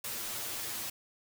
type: noise with comb filter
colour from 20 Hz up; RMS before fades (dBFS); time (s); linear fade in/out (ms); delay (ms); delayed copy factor
white; -38; 0.04-0.9; 5; 8.7; +1
effects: none